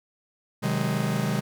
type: chord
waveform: 45% pulse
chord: Ab dominant seventh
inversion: first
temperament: just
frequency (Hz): 129.78 / 155.74 / 186.89 / 207.7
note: C3 / Eb3 / Gb3 / Ab3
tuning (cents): -14 / +2 / +18 / 0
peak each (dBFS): -29 / -29 / -31 / -29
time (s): 0.62-1.41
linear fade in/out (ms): 20
effects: none